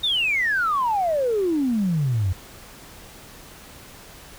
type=exponential sweep; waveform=sine; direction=down; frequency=3739 to 87.3 Hz; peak=-18 dBFS; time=0.03-2.33 s; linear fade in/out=10 ms; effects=tanh soft clip ceiling -14 dBFS + pink hiss -44 dBFS RMS until 4.38 s